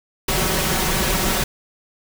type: noise with comb filter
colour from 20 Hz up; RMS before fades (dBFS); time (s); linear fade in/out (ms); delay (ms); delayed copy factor
pink; -20; 0.28-1.44; 5; 5.3; +0.6
effects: none